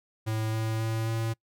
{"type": "tone with pitch steps", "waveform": "square", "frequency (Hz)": [110, 111.02, 112.05, 113.09], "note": ["A2", "A2", "A2", "A2"], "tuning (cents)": [0, 16, 32, 48], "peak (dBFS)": -28, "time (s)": [0.26, 1.34], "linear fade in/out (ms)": 20, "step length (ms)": 270, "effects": ["noise-tail reverb RT60 0.1 s tail -25 dB re dry"]}